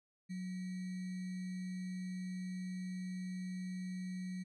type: tone with sample-and-hold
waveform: sine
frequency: 183.9 Hz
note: F#3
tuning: 10 cents flat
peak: -39 dBFS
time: 0.29-4.44 s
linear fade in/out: 20 ms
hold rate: 2100 Hz
effects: resampled to 22050 Hz